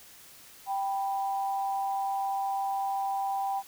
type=tone pair together; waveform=sine; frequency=784 / 987.8 Hz; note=G5 / B5; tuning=0 / 0 cents; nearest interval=major third; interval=400 cents; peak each=-28 / -37 dBFS; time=0.66-3.63 s; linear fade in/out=50 ms; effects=white hiss -52 dBFS RMS until 3.67 s